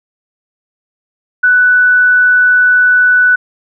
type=tone; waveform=sine; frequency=1488 Hz; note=F#6; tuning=9 cents sharp; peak=-5 dBFS; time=1.43-3.36 s; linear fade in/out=10 ms; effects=none